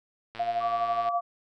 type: click train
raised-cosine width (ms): 0.3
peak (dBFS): -25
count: 85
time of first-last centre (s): 0.35-1.087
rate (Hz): 114
type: tone with tremolo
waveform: sine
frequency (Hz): 698.5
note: F5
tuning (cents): 0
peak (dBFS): -23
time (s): 0.39-1.21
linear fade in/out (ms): 10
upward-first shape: sine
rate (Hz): 12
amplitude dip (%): 65
type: tone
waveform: sine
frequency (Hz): 1153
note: D6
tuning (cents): -32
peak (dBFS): -30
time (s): 0.6-1.21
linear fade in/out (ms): 20
effects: none